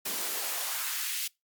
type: noise with high-pass filter sweep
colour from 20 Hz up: white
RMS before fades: -33 dBFS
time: 0.05-1.28 s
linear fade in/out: 10 ms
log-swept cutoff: 210 to 2900 Hz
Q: 1.3
effects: noise-tail reverb RT60 0.2 s tail -24 dB re dry + Opus 48 kbps